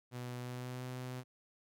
sawtooth tone with pitch glide, 123.47 to 126.72 Hz, B2 to B2, 0 to +45 cents, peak -37 dBFS, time 0.11-1.24 s, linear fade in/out 50 ms, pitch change +45 cents, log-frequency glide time 0.39-0.86 s, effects none

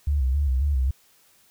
sine tone with vibrato, 68.3 Hz, C#2, 25 cents flat, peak -19 dBFS, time 0.07-0.91 s, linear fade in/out 5 ms, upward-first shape square, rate 3.7 Hz, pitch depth 98 cents each way, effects white hiss -59 dBFS RMS until 1.5 s

